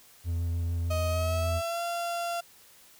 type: tone with vibrato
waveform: triangle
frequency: 84.8 Hz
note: E2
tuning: 50 cents sharp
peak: -25 dBFS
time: 0.24-1.62 s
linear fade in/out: 50 ms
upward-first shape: square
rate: 6.6 Hz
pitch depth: 10 cents each way
type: tone with pitch glide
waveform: 35% pulse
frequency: 627 to 687.7 Hz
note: D#5 to F5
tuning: +13 to -27 cents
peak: -28 dBFS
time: 0.9-2.41 s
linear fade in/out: 10 ms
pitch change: +160 cents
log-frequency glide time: 1.08-1.83 s
effects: white hiss -56 dBFS RMS until 2.99 s